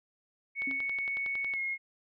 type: tone with pitch glide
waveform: sine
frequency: 2217 to 2155 Hz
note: C#7 to C#7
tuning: 0 to -49 cents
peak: -30 dBFS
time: 0.55-1.78 s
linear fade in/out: 50 ms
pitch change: -49 cents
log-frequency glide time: 1.52-1.59 s
type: click train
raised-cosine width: 0.3 ms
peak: -27 dBFS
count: 11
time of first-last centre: 0.62-1.537 s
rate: 10.9 Hz
type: tone with exponential decay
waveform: sine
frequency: 270 Hz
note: C#4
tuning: 45 cents flat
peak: -34 dBFS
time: 0.67-0.91 s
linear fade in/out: 5 ms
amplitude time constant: 51 ms
effects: MP3 64 kbps